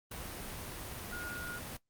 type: tone in noise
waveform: sine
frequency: 1434 Hz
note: F6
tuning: 45 cents sharp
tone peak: -39 dBFS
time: 1.12-1.59 s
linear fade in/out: 5 ms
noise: pink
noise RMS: -43 dBFS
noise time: 0.11-1.77 s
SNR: +1 dB
effects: noise-tail reverb RT60 0.1 s tail -18 dB re dry + Opus 32 kbps